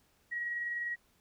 sine tone with tremolo, 1905 Hz, A#6, 37 cents sharp, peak -32 dBFS, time 0.31-0.96 s, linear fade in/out 20 ms, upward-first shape sine, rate 20 Hz, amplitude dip 30%, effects pink hiss -70 dBFS RMS until 1.2 s

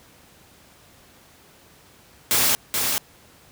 white noise with echo, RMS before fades -19 dBFS, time 2.31-2.55 s, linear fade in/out 0 ms, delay 430 ms, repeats 1, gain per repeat -4 dB, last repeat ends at 2.98 s, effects pink hiss -52 dBFS RMS until 3.51 s + high-pass 60 Hz 12 dB/octave

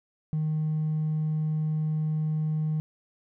sine tone with hard clipping, 155.1 Hz, D#3, 5 cents flat, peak -25 dBFS, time 0.33-2.8 s, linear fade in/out 0 ms, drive 1 dB, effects none

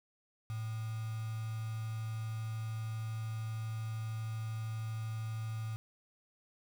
sine tone with quantisation, 110.9 Hz, A2, 14 cents sharp, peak -36 dBFS, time 0.5-5.76 s, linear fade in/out 0 ms, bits 8, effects none

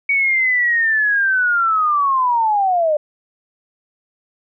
sine linear sweep, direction down, 2254 to 587.3 Hz, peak -13 dBFS, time 0.09-2.97 s, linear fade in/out 5 ms, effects none

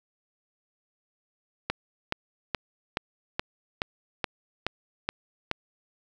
click train, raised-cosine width 0.3 ms, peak -10 dBFS, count 10, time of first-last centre 1.7-5.514 s, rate 2.36 Hz, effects 8-bit

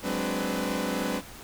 sawtooth tone cluster, 186.2 / 209.3 / 261.1 / 294 / 498.6 Hz, F#3 / G#3 / C4 / D4 / B4, +11 / +14 / -3 / +2 / +16 cents, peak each -30 dBFS, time 0.02-1.22 s, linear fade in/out 50 ms, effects pink hiss -45 dBFS RMS until 1.43 s

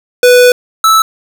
square tone pair in turn, 494.3 / 1312.4 Hz, B4 / E6, +1 / -8 cents, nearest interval octave + perfect fourth, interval 1691 cents, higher second, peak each -3 / -5 dBFS, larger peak first, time 0.23-0.52 / 0.84-1.02 s, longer first, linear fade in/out 2 ms, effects none

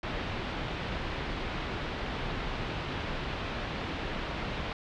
pink low-pass noise, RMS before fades -35 dBFS, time 0.03-4.73 s, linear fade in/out 2 ms, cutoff 3700 Hz, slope 24 dB/octave, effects none

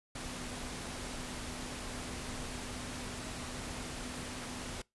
sine tone in noise, 248.6 Hz, B3, 12 cents sharp, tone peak -48 dBFS, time 0.15-4.82 s, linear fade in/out 5 ms, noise pink, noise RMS -42 dBFS, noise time 0.15-4.82 s, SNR -9 dB, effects noise-tail reverb RT60 0.2 s tail -24 dB re dry + resampled to 24000 Hz

